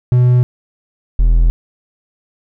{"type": "tone pair in turn", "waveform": "triangle", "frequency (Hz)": [124, 41.46], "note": ["B2", "E1"], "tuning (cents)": [7, 11], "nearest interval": "octave + perfect fifth", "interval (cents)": 1896, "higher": "first", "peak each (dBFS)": -5, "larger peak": "neither", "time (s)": [[0.12, 0.43], [1.19, 1.5]], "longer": "neither", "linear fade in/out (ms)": 0, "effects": []}